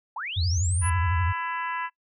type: linear sweep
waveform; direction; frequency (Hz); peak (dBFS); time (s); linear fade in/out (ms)
sine; up; 784 to 10548; -30; 0.16-0.9; 5
type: tone with vibrato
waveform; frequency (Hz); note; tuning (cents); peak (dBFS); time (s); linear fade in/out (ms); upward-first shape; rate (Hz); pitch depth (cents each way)
sine; 87.31; F2; 0; -22; 0.36-1.33; 20; sine; 12; 160
type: harmonic tone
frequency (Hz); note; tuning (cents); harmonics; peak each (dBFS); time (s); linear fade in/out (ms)
333.4; E4; +20; 3 / 4 / 5 / 6 / 7 / 8 / 9; -30 / -39 / -34 / -38 / -49 / -40 / -50; 0.81-1.9; 50
effects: noise-tail reverb RT60 0.1 s tail -22 dB re dry